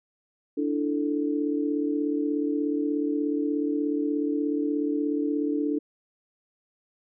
sine chord, D suspended second, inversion none, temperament just, 293.7 / 330.4 / 440.5 Hz, D4 / E4 / A4, 0 / +4 / +2 cents, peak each -25 / -31 / -31 dBFS, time 0.57-5.79 s, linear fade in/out 10 ms, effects none

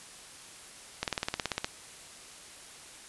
slowing click train, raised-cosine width 0.2 ms, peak -12 dBFS, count 12, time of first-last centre 1.03-1.645 s, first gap 48 ms, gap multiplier 1.03, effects white hiss -49 dBFS RMS until 3.08 s + resampled to 24000 Hz

